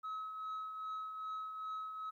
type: tone with tremolo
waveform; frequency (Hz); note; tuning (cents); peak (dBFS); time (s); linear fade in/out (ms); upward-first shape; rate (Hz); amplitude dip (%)
sine; 1283; E6; -47; -36; 0.03-2.11; 20; triangle; 2.5; 55
effects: tanh soft clip ceiling -38 dBFS + 13-bit